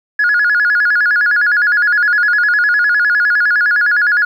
sine tone with vibrato, 1558 Hz, G6, 11 cents flat, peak -8 dBFS, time 0.19-4.25 s, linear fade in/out 5 ms, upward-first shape square, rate 9.8 Hz, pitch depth 140 cents each way, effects tanh soft clip ceiling -6 dBFS + 8-bit

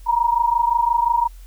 sine tone pair together, 932.3 / 958 Hz, A#5 / A#5, 0 / +47 cents, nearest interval unison, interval 47 cents, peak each -18 dBFS, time 0.06-1.28 s, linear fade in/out 20 ms, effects added 43 Hz sine -37 dBFS peak until 1.46 s + white hiss -54 dBFS RMS until 1.46 s

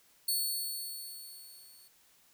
10% pulse tone with level ramp, 4424 Hz, C#8, 4 cents flat, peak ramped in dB -21 to -50 dBFS, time 0.28-1.88 s, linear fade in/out 5 ms, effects white hiss -65 dBFS RMS until 2.33 s

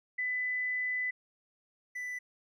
sine / triangle tone pair in turn, 2000 / 1988.9 Hz, B6 / B6, +21 / +12 cents, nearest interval unison, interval 9 cents, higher first, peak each -30 / -34 dBFS, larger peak first, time 0.18-1.11 / 1.95-2.19 s, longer first, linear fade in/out 10 ms, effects none

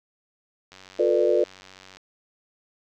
click train, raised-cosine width 0.2 ms, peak -28 dBFS, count 119, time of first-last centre 0.72-1.97 s, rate 94.4 Hz
sine chord, B half-diminished seventh, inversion second, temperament just, 355.6 / 444.5 / 493.9 / 592.7 Hz, F4 / A4 / B4 / D5, +31 / +18 / 0 / +16 cents, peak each -23 dBFS, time 0.99-1.44 s, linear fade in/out 5 ms
effects none

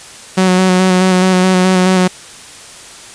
sawtooth tone with vibrato, 185 Hz, F#3, in tune, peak -4 dBFS, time 0.37-2.08 s, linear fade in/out 10 ms, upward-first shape square, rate 4.7 Hz, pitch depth 19 cents each way, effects white hiss -34 dBFS RMS until 3.14 s + resampled to 22050 Hz

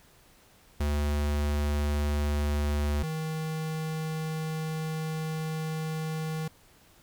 square tone pair in turn, 73.4 / 158.07 Hz, D2 / D#3, 0 / +28 cents, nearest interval octave + minor second, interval 1328 cents, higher second, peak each -26 / -31 dBFS, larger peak first, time 0.8-3.03 / 3.03-6.48 s, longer second, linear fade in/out 5 ms, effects pink hiss -59 dBFS RMS until 7.02 s

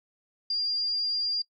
sine tone, 4797 Hz, D8, 36 cents sharp, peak -25 dBFS, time 0.5-1.42 s, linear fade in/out 5 ms, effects noise-tail reverb RT60 0.1 s tail -22 dB re dry

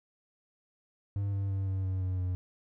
triangle tone with pitch steps, 100 / 98.45 / 96.93 / 95.43 / 93.95 / 92.5 / 91.07 Hz, G2 / G2 / G2 / G2 / F#2 / F#2 / F#2, +35 / +8 / -19 / -46 / +27 / 0 / -27 cents, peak -27 dBFS, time 1.16-2.35 s, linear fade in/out 0 ms, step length 170 ms, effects none

